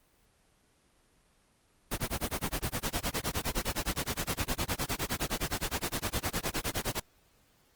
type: noise with tremolo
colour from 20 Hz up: pink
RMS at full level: -30 dBFS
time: 1.91-7 s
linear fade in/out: 10 ms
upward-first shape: sine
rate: 9.7 Hz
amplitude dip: 100%
effects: pink hiss -67 dBFS RMS until 7.75 s + Opus 24 kbps